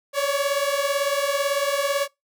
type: beating tone pair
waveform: sawtooth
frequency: 554.4 / 572.4 Hz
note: C#5 / D5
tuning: 0 / -45 cents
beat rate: 18 Hz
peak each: -20 dBFS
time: 0.13-2.08 s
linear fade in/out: 50 ms
effects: noise-tail reverb RT60 0.2 s tail -25 dB re dry